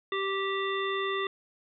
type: harmonic tone with a mistuned harmonic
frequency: 390 Hz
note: G4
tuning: 9 cents flat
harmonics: 1 / 3 / 5 / 7 / 9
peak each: -31 / -33 / -35 / -42 / -38 dBFS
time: 0.12-1.27 s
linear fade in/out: 2 ms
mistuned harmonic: 9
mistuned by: +24 cents
effects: none